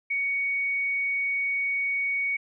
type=tone; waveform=sine; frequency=2235 Hz; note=C#7; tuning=14 cents sharp; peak=-24 dBFS; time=0.1-2.37 s; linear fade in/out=10 ms; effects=none